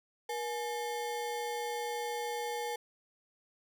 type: ring-modulated tone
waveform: square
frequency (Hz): 659.3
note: E5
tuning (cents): 0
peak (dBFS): -32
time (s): 0.29-2.76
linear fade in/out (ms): 5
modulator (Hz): 183
effects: none